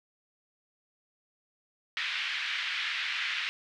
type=band-pass noise; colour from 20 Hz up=pink; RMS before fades=-33 dBFS; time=1.97-3.49 s; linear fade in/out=0 ms; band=1700 to 3600 Hz; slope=24 dB/octave; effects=none